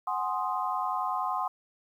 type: chord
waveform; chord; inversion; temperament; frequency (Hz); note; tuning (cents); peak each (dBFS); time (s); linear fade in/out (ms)
sine; Ab dominant seventh; third; equal; 740 / 830.6 / 1046.5 / 1244.5; Gb5 / Ab5 / C6 / Eb6; 0 / 0 / 0 / 0; -33 / -35 / -31 / -35; 0.07-1.48; 5
effects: 10-bit